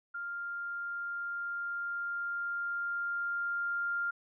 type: tone with level ramp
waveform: sine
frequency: 1398 Hz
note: F6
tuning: 1 cent sharp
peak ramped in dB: -36 to -30 dBFS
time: 0.14-4.11 s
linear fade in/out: 10 ms
effects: none